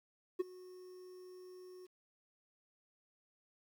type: tone with ADSR envelope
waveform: triangle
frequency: 366.7 Hz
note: F#4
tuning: 15 cents flat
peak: -27 dBFS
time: 0.39-1.87 s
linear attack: 14 ms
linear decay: 19 ms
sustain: -22 dB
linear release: 18 ms
effects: 11-bit